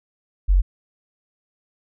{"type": "tone", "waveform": "sine", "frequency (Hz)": 46.25, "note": "F#1", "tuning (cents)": 0, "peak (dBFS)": -12, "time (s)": [0.48, 0.62], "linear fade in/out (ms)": 20, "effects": []}